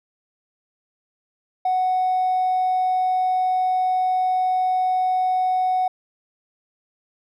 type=tone with hard clipping; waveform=sine; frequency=741 Hz; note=F#5; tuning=2 cents sharp; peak=-18 dBFS; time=1.65-5.88 s; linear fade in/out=5 ms; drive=1 dB; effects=none